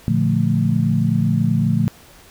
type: chord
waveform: sine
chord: Bb major seventh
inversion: none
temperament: equal with one note detuned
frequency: 116.14 / 146.83 / 174.61 / 220 Hz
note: Bb2 / D3 / F3 / A3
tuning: -6 / 0 / 0 / 0 cents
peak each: -20 dBFS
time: 0.08-1.88 s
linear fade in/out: 0 ms
effects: pink hiss -46 dBFS RMS until 2.3 s